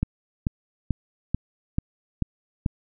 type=click train; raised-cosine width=5 ms; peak=-10 dBFS; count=7; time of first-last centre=0.03-2.662 s; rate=2.28 Hz; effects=none